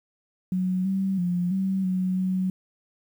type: tone with pitch steps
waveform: sine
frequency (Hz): 184.4 / 192.5 / 177 / 191.3 / 185 / 186.3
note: F#3 / G3 / F3 / G3 / F#3 / F#3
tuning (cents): -6 / -31 / +23 / -42 / 0 / +12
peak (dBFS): -22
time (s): 0.52-2.5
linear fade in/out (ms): 2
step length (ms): 330
effects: 9-bit